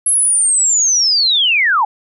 sine linear sweep, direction down, 11000 to 789 Hz, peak -10 dBFS, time 0.06-1.85 s, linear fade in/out 5 ms, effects none

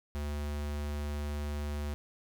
square tone, 73.4 Hz, D2, in tune, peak -34 dBFS, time 0.15-1.94 s, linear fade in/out 0 ms, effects none

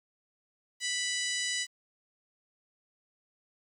harmonic tone, 987.8 Hz, B5, in tune, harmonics 2 / 3 / 4 / 5 / 6 / 7 / 8 / 9, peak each -35 / -37 / -38 / -39 / -40 / -40 / -41 / -42 dBFS, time 0.8-1.67 s, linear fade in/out 50 ms, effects 10-bit

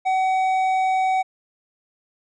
triangle tone with hard clipping, 755 Hz, F#5, 35 cents sharp, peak -19 dBFS, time 0.05-1.23 s, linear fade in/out 20 ms, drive 10 dB, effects resampled to 22050 Hz

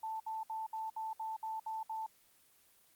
sine tone bursts, 883 Hz, A5, 6 cents sharp, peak -37 dBFS, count 9, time 0.03-2.064 s, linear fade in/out 5 ms, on 170 ms, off 63 ms, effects white hiss -67 dBFS RMS until 2.95 s + Opus 24 kbps

